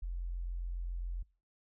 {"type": "tone", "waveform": "sine", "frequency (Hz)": 43.65, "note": "F1", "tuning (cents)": 0, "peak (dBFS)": -35, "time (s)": [0.02, 1.23], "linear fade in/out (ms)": 10, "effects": ["noise-tail reverb RT60 0.4 s tail -25 dB re dry"]}